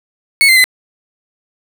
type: tone with pitch steps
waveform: 35% pulse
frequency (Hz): 2206 / 2077 / 2029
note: C#7 / C7 / B6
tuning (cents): -9 / -13 / +46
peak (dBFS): -4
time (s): 0.41-0.641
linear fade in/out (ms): 0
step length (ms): 77
effects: none